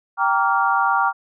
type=chord; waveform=sine; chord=G minor seventh; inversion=none; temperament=equal with one note detuned; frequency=784 / 932.3 / 1153.8 / 1396.9 Hz; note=G5 / Bb5 / D6 / F6; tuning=0 / 0 / -31 / 0 cents; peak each=-21 dBFS; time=0.17-1.13 s; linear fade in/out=50 ms; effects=none